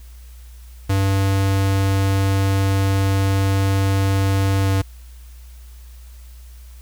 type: tone with pitch glide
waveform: square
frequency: 97.4 to 96.67 Hz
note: G2 to G2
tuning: -11 to -24 cents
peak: -16 dBFS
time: 0.89-4.82 s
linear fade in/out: 10 ms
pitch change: -13 cents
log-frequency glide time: 4.63-4.7 s
effects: added 60 Hz sine -37 dBFS peak until 6.81 s + white hiss -52 dBFS RMS until 6.81 s